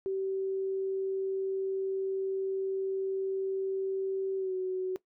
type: tone with pitch glide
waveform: sine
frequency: 384.8 to 372.3 Hz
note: G4 to F#4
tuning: -32 to +11 cents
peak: -29 dBFS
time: 0.06-4.96 s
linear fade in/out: 0 ms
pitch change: -57 cents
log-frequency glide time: 4.37-4.54 s
effects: noise-tail reverb RT60 0.1 s tail -18 dB re dry